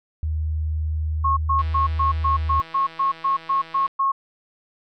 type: tone with pitch glide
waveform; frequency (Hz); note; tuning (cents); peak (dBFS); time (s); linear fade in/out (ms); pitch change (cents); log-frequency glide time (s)
sine; 77.8 to 77.17; D#2 to D#2; 0 to -14; -21; 0.23-2.6; 0; -14; 2.21-2.27
type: tone bursts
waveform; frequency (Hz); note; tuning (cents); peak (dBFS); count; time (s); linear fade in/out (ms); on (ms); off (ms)
sine; 1089; C#6; -31; -17; 12; 1.24-4.12; 10; 130; 120
type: click train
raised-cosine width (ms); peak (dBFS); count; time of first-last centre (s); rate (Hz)
0.3; -25; 374; 1.59-3.878; 163
effects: none